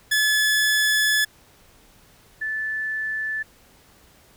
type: tone pair in turn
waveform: sawtooth / sine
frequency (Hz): 1718 / 1749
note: A6 / A6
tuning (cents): -42 / -11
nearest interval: unison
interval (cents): 31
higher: second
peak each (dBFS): -14 / -24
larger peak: first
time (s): 0.11-1.25 / 2.41-3.43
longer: first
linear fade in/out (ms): 10
effects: pink hiss -54 dBFS RMS until 4.36 s